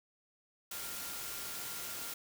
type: tone in noise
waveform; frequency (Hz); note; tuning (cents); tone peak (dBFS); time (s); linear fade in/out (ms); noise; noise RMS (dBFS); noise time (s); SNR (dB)
sine; 1397; F6; 0; -53; 0.71-2.14; 5; white; -42; 0.71-2.14; -14
effects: none